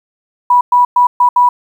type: tone bursts at uneven times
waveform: sine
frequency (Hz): 980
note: B5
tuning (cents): -14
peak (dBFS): -5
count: 5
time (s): 0.5-0.61 / 0.72-0.85 / 0.96-1.07 / 1.2-1.29 / 1.36-1.49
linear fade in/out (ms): 5
effects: 7-bit